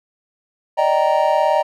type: chord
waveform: triangle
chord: Eb major seventh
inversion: third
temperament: just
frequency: 583.4 / 622.3 / 777.8 / 933.4 Hz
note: D5 / Eb5 / G5 / Bb5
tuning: -12 / 0 / -14 / +2 cents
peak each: -18 / -16 / -18 / -17 dBFS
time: 0.77-1.63 s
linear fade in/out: 20 ms
effects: none